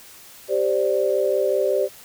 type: chord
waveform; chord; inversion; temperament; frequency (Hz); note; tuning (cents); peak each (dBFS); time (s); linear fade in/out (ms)
sine; G suspended fourth; none; just; 392 / 522.7 / 588; G4 / C5 / D5; 0 / -2 / +2; -22; 0.48-1.89; 50
effects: white hiss -45 dBFS RMS until 2.04 s